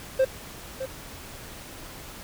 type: tone with echo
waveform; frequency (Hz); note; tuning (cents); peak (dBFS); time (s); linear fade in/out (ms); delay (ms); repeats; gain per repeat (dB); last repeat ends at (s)
triangle; 527; C5; +12; -15; 0.19-0.25; 10; 610; 1; -12; 0.86
effects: pink hiss -42 dBFS RMS until 2.23 s